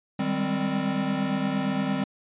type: chord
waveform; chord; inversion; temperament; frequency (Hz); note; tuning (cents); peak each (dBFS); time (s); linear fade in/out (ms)
square; Ab major seventh; second; equal with one note detuned; 155.56 / 196 / 204.7 / 261.6; Eb3 / G3 / Ab3 / C4; 0 / 0 / -25 / 0; -34 / -29 / -33 / -29; 0.19-2.04; 5
effects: resampled to 8000 Hz